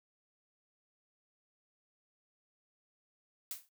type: noise with exponential decay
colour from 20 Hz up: blue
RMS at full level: -37 dBFS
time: 3.51-3.69 s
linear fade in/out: 1 ms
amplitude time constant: 37 ms
effects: noise-tail reverb RT60 0.1 s tail -22 dB re dry